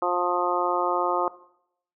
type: harmonic tone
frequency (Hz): 177.3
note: F3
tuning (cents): +26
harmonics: 2 / 3 / 4 / 5 / 6 / 7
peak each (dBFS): -29 / -29 / -29 / -29 / -29 / -29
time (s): 0.02-1.28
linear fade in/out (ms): 2
effects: noise-tail reverb RT60 0.7 s tail -17 dB re dry